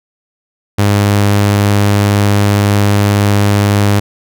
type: tone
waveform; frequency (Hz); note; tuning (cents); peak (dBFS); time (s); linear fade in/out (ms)
sawtooth; 101.9; G#2; -32; -4; 0.78-4; 10
effects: none